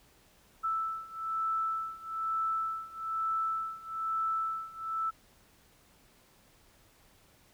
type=beating tone pair; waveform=sine; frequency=1318.5 / 1319.6 Hz; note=E6 / E6; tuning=0 / +1 cents; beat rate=1.1 Hz; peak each=-35 / -33 dBFS; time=0.63-5.11 s; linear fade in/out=20 ms; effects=pink hiss -63 dBFS RMS until 7.53 s